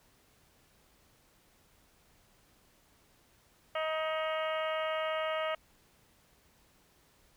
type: harmonic tone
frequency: 315.4 Hz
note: D#4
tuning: 24 cents sharp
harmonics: 2 / 3 / 4 / 5 / 6 / 7 / 8 / 9 / 10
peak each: -33 / -44 / -37 / -47 / -43 / -43 / -51 / -44 / -49 dBFS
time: 3.75-5.55 s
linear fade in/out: 5 ms
effects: pink hiss -66 dBFS RMS until 7.36 s